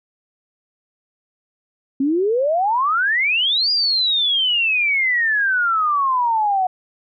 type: exponential two-way sweep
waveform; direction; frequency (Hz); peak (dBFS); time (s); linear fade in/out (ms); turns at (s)
sine; up then down; 261.6 to 4912 to 729; -15; 2-6.67; 5; 3.71
effects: none